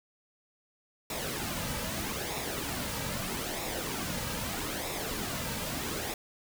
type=noise with flanger; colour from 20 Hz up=pink; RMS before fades=-35 dBFS; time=1.1-6.14 s; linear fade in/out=2 ms; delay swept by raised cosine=0.65 to 2.85 ms; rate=0.79 Hz; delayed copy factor=-0.55; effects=none